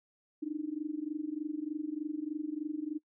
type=tone with amplitude modulation; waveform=sine; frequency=304.2 Hz; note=D#4; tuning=39 cents flat; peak=-30 dBFS; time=0.42-2.99 s; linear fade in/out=10 ms; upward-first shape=sine; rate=23.3 Hz; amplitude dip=90%; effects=noise-tail reverb RT60 0.1 s tail -23 dB re dry